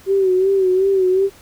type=tone with vibrato; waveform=sine; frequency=380 Hz; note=F#4; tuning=46 cents sharp; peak=-12 dBFS; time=0.06-1.3 s; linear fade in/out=50 ms; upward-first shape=sine; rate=2.7 Hz; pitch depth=61 cents each way; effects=pink hiss -46 dBFS RMS until 1.41 s

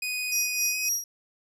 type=tone with pitch glide; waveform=sawtooth; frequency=2489 to 2521 Hz; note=D#7 to D#7; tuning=0 to +22 cents; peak=-25 dBFS; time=0.02-0.89 s; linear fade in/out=5 ms; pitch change=+22 cents; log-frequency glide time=0.71-0.76 s
type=tone with tremolo; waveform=35% pulse; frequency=5690 Hz; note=F8; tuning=31 cents sharp; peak=-21 dBFS; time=0.32-1.04 s; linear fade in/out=2 ms; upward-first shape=sine; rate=3.8 Hz; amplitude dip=80%
effects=none

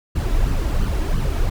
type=noise with flanger; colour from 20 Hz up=brown; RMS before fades=-19 dBFS; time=0.15-1.5 s; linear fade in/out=10 ms; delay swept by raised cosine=0.65 to 3.15 ms; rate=2.9 Hz; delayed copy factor=+0.6; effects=none

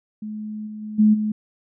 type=tone with level steps; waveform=sine; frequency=213.5 Hz; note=G#3; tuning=48 cents sharp; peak=-28 / -31 / -29 / -11 / -20 dBFS; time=0.22-1.32 s; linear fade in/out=5 ms; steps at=0.66 / 0.81 / 0.98 / 1.13 s; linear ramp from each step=20 ms; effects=none

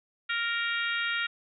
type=harmonic tone; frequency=466.2 Hz; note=A#4; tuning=in tune; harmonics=3 / 4 / 5 / 6 / 7 / 8; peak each=-31 / -33 / -35 / -37 / -38 / -39 dBFS; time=0.29-1.27 s; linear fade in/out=10 ms; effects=none

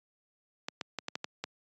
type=clicks; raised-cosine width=0.2 ms; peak=-17 dBFS; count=7; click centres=0.685 / 0.812 / 0.987 / 1.084 / 1.155 / 1.244 / 1.44 s; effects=high-pass 150 Hz 12 dB/octave + resampled to 16000 Hz

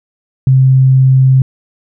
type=tone; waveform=sine; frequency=131.7 Hz; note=C3; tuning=12 cents sharp; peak=-4 dBFS; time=0.47-1.42 s; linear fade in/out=2 ms; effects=none

